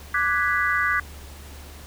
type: chord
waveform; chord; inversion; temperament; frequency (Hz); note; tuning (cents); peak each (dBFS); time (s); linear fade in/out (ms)
sine; G# half-diminished seventh; second; equal; 1174.7 / 1480 / 1661.2 / 1975.5; D6 / F#6 / G#6 / B6; 0 / 0 / 0 / 0; -25; 0.14-1; 5
effects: added 72 Hz sine -40 dBFS peak until 1.86 s + pink hiss -45 dBFS RMS until 1.86 s